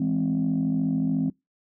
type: chord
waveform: sine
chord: E augmented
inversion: none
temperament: equal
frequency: 164.81 / 207.7 / 261.6 Hz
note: E3 / G#3 / B#3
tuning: 0 / 0 / 0 cents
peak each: -26 / -27 / -23 dBFS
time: 0-1.3 s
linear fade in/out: 5 ms
effects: noise-tail reverb RT60 0.2 s tail -24 dB re dry + tanh soft clip ceiling -16 dBFS